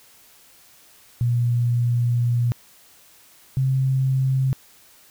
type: tone pair in turn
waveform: sine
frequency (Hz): 120 / 132.41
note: B2 / C3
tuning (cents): -49 / +21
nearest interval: major second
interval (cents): 170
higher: second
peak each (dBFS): -17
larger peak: neither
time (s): 1.21-2.52 / 3.57-4.53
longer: first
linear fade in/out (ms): 0
effects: white hiss -52 dBFS RMS until 5.1 s